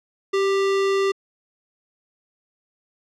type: tone with sample-and-hold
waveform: sine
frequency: 390.8 Hz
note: G4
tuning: 5 cents flat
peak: -17 dBFS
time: 0.33-1.12 s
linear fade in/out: 10 ms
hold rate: 1575 Hz
effects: low-pass 5000 Hz 12 dB/octave